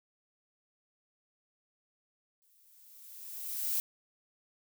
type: noise with exponential growth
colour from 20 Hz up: violet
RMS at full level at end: -30 dBFS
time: 2.42-3.8 s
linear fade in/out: 0 ms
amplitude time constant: 300 ms
effects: none